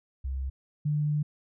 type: tone pair in turn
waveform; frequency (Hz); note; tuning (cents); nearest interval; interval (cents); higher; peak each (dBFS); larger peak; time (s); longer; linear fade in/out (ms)
sine; 66.4 / 149.06; C2 / D3; +26 / +26; octave + major second; 1400; second; -29 / -24; second; 0.24-0.5 / 0.85-1.23; second; 10
effects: none